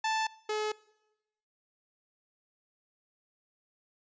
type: tone pair in turn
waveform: sawtooth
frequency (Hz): 880 / 427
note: A5 / G#4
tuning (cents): 0 / +48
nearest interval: octave + minor second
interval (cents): 1252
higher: first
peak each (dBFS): -24 / -26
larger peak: first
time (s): 0.04-0.27 / 0.49-0.72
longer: neither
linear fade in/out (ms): 5
effects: noise-tail reverb RT60 0.9 s tail -22 dB re dry + resampled to 16000 Hz